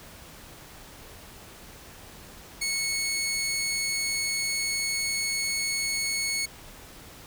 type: tone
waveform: 15% pulse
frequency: 2201 Hz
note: C#7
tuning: 13 cents flat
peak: -20 dBFS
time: 2.61-6.46 s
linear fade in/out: 10 ms
effects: pink hiss -47 dBFS RMS until 7.26 s